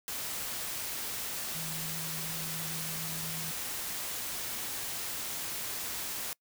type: tone in noise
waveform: sine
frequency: 160.6 Hz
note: E3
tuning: 45 cents flat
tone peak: -42 dBFS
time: 1.55-3.51 s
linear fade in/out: 0 ms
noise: white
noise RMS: -37 dBFS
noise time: 0.08-6.33 s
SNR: -8 dB
effects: noise-tail reverb RT60 0.1 s tail -25 dB re dry